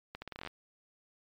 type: accelerating click train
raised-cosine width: 0.3 ms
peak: -25 dBFS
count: 11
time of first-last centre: 0.15-0.474 s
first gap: 70 ms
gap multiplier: 0.81
effects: MP3 96 kbps